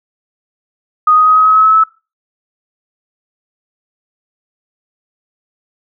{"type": "tone with pitch steps", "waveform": "sine", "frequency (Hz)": [1242, 1250.6, 1259.3, 1268.1, 1276.9, 1285.8, 1294.7, 1303.7], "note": ["D#6", "D#6", "D#6", "D#6", "D#6", "E6", "E6", "E6"], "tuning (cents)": [-3, 8, 20, 33, 44, -43, -32, -20], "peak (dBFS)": -5, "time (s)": [1.07, 1.838], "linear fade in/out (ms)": 5, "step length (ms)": 96, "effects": ["noise-tail reverb RT60 0.3 s tail -21 dB re dry"]}